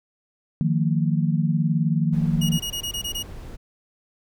sine chord, Eb suspended second, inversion none, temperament equal with one note detuned, 155.56 / 174.61 / 227.9 Hz, Eb3 / F3 / Bb3, 0 / 0 / -39 cents, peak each -21 / -23 / -26 dBFS, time 0.61-2.58 s, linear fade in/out 0 ms
brown noise, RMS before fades -37 dBFS, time 2.12-3.57 s, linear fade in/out 20 ms
sawtooth tone bursts, 2881 Hz, F#7, 47 cents flat, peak -23 dBFS, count 8, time 2.41-3.229 s, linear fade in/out 10 ms, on 84 ms, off 21 ms
effects none

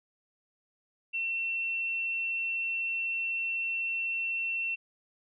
sine tone, 2704 Hz, E7, 43 cents sharp, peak -29 dBFS, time 1.13-4.76 s, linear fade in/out 20 ms, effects none

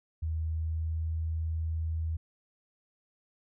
sine tone with pitch glide, 79.8 to 80.59 Hz, D#2 to E2, +44 to -39 cents, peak -29 dBFS, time 0.22-2.17 s, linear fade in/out 10 ms, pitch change +17 cents, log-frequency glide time 0.42-1.1 s, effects none

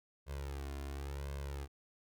sawtooth tone with flanger, 69.8 Hz, C#2, 13 cents sharp, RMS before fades -42 dBFS, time 0.26-1.68 s, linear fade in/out 50 ms, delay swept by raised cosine 1.9 to 2.89 ms, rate 0.93 Hz, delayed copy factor +0.9, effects none

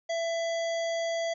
harmonic tone, 667 Hz, E5, 20 cents sharp, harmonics 1 / 3 / 5 / 7 / 9 / 10, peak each -28 / -38 / -42 / -45 / -47 / -48 dBFS, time 0.09-1.34 s, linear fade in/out 10 ms, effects none

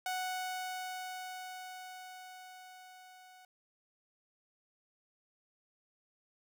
sawtooth tone with level ramp, 740 Hz, F#5, in tune, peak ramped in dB -30 to -52 dBFS, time 0.06-3.45 s, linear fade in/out 2 ms, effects none

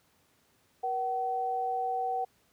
sine tone pair together, 478.1 / 759 Hz, A#4 / F#5, +44 / +44 cents, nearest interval minor sixth, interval 800 cents, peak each -36 / -29 dBFS, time 0.83-2.25 s, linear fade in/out 10 ms, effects pink hiss -68 dBFS RMS until 2.52 s + high-pass 80 Hz 12 dB/octave

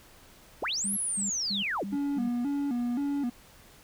sine linear two-way sweep, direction up then down, 181.9 to 11350 to 181.9 Hz, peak -28 dBFS, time 0.62-1.84 s, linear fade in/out 5 ms, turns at 0.94 s
sine tone bursts, 199.8 Hz, G3, 33 cents sharp, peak -33 dBFS, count 5, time 0.84-2.29 s, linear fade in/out 10 ms, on 130 ms, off 200 ms
triangle tone with vibrato, 261.6 Hz, C4, in tune, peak -25 dBFS, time 1.92-3.3 s, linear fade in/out 10 ms, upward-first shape square, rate 1.9 Hz, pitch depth 140 cents each way
effects pink hiss -55 dBFS RMS until 3.83 s

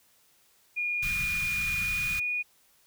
sine tone with pitch glide, 2433 to 2456 Hz, D#7 to D#7, -39 to -23 cents, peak -27 dBFS, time 0.76-2.43 s, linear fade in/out 20 ms, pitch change +16 cents, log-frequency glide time 1.56-2.06 s
pink band-stop noise, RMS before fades -37 dBFS, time 1.02-2.2 s, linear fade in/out 10 ms, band 200 to 1200 Hz, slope 48 dB/octave
effects white hiss -64 dBFS RMS until 2.86 s

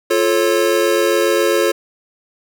square chord, F augmented, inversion none, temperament just, 349.2 / 436.5 / 545.7 Hz, F4 / A4 / C#5, 0 / -14 / -27 cents, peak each -18 dBFS, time 0.1-1.72 s, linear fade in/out 10 ms, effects none

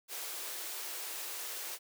white high-pass noise, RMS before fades -41 dBFS, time 0.08-1.79 s, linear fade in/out 50 ms, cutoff 320 Hz, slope 96 dB/octave, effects none

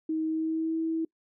sine tone with pitch glide, 316.7 to 324.3 Hz, D#4 to E4, +31 to -28 cents, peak -26 dBFS, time 0.09-1.05 s, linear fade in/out 5 ms, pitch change +41 cents, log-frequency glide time 0.25-0.78 s, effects noise-tail reverb RT60 0.1 s tail -24 dB re dry

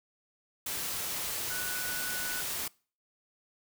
sine tone in noise, 1480 Hz, F#6, in tune, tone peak -38 dBFS, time 1.5-2.41 s, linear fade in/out 5 ms, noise white, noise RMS -35 dBFS, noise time 0.66-2.68 s, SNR -6 dB, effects noise-tail reverb RT60 0.4 s tail -24 dB re dry

